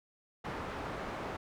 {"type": "low-pass noise", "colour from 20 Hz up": "white", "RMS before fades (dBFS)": -40, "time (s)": [0.44, 1.37], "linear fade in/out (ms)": 10, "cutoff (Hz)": 1100, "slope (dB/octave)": 12, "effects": []}